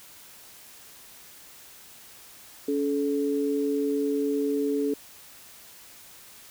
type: tone pair together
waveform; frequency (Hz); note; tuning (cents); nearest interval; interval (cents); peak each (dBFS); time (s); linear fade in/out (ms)
sine; 282 / 431.9; C#4 / A4; +30 / -32; perfect fifth; 738; -26; 2.68-4.94; 5
effects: white hiss -49 dBFS RMS until 6.5 s